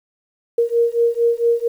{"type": "beating tone pair", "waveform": "sine", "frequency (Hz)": [466.2, 470.6], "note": ["A#4", "A#4"], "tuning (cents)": [0, 16], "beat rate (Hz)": 4.4, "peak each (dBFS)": -17, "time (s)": [0.58, 1.68], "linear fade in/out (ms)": 5, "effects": ["8-bit"]}